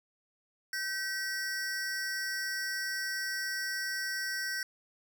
square tone cluster, 1545 / 1928 / 5420 Hz, G6 / B6 / E8, -26 / -42 / +47 cents, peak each -36 / -39 / -40 dBFS, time 0.73-4.63 s, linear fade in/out 2 ms, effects none

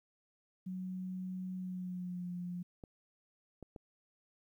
sine tone with pitch glide, 185 to 177.26 Hz, F#3 to F3, 0 to +26 cents, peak -38 dBFS, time 0.66-2.63 s, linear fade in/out 10 ms, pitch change -74 cents, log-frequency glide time 1.56-2.31 s
clicks, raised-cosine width 2 ms, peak -34 dBFS, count 3, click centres 2.838 / 3.627 / 3.762 s
effects 12-bit

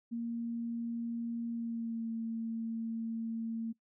sine tone with pitch glide, 233.1 to 226.9 Hz, A#3 to A#3, 0 to -47 cents, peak -34 dBFS, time 0.11-3.73 s, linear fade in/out 20 ms, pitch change -47 cents, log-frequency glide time 1.5-2.1 s, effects noise-tail reverb RT60 0.1 s tail -21 dB re dry

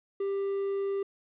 triangle tone, 395 Hz, G4, 13 cents sharp, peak -26 dBFS, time 0.2-1.03 s, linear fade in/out 5 ms, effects resampled to 8000 Hz + 11-bit

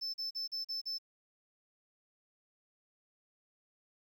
sine tone bursts, 5274 Hz, E8, in tune, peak -33 dBFS, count 6, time 0.01-0.985 s, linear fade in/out 20 ms, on 130 ms, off 39 ms, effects tanh soft clip ceiling -34 dBFS + 11-bit

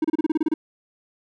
triangle tone bursts, 313.6 Hz, D#4, 14 cents sharp, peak -15 dBFS, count 10, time 0.02-0.54 s, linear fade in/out 5 ms, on 25 ms, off 30 ms, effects none

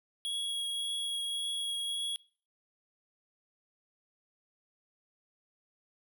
square tone with vibrato, 3322 Hz, G#7, in tune, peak -33 dBFS, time 0.25-2.16 s, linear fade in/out 0 ms, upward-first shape triangle, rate 1.8 Hz, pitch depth 10 cents each way, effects noise-tail reverb RT60 0.5 s tail -24 dB re dry

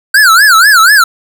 square tone with vibrato, 1500 Hz, F#6, 23 cents sharp, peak -3 dBFS, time 0.14-1.04 s, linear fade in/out 5 ms, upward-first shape sine, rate 4.1 Hz, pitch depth 250 cents each way, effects none

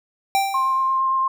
square tone with exponential decay, 784 Hz, G5, in tune, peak -15 dBFS, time 0.35-1 s, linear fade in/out 0 ms, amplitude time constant 140 ms
sine tone with vibrato, 1059 Hz, C6, 21 cents sharp, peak -17 dBFS, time 0.54-1.28 s, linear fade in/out 5 ms, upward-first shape sine, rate 8.7 Hz, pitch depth 10 cents each way
effects none

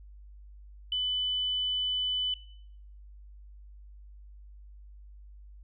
sine tone, 3000 Hz, F#7, 23 cents sharp, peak -27 dBFS, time 0.92-2.34 s, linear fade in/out 2 ms, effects noise-tail reverb RT60 0.7 s tail -20 dB re dry + added 50 Hz sine -47 dBFS peak until 5.63 s

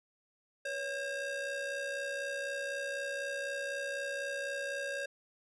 square ring-modulated tone, 529 Hz, C5, 19 cents sharp, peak -33 dBFS, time 0.65-5.06 s, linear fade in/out 5 ms, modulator 1090 Hz, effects resampled to 24000 Hz

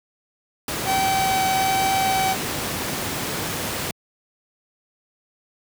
pink noise, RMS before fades -26 dBFS, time 0.68-3.91 s, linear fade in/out 2 ms
45% pulse tone with vibrato, 767 Hz, G5, 38 cents flat, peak -19 dBFS, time 0.85-2.36 s, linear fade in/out 50 ms, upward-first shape triangle, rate 1.2 Hz, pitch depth 11 cents each way
effects high-pass 100 Hz 12 dB/octave

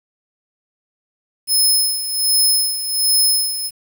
15% pulse tone with tremolo, 5180 Hz, E8, 31 cents flat, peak -6 dBFS, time 1.47-3.71 s, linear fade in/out 50 ms, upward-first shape sine, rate 1.3 Hz, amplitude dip 70%, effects 7-bit

